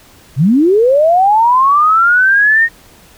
sine linear sweep, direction up, 116.7 to 1864.7 Hz, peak -6 dBFS, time 0.36-2.69 s, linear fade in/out 50 ms, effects pink hiss -43 dBFS RMS until 3.17 s

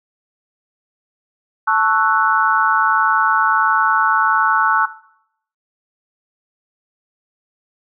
sine chord, F# minor seventh, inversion first, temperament equal, 880 / 1108.7 / 1318.5 / 1480 Hz, A5 / C#6 / E6 / F#6, 0 / 0 / 0 / 0 cents, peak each -18 dBFS, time 1.67-4.86 s, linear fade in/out 10 ms, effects noise-tail reverb RT60 0.7 s tail -17 dB re dry

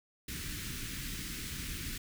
pink band-stop noise, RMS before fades -40 dBFS, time 0.28-1.98 s, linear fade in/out 5 ms, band 310 to 1600 Hz, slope 24 dB/octave, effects none

